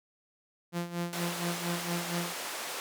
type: tone with tremolo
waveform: sawtooth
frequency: 172.8 Hz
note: F3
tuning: 18 cents flat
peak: -26 dBFS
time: 0.72-2.34 s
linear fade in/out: 50 ms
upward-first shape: sine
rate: 4.3 Hz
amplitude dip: 75%
type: band-pass noise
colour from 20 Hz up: pink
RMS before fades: -38 dBFS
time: 1.13-2.8 s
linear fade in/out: 0 ms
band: 540 to 14000 Hz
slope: 12 dB/octave
effects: none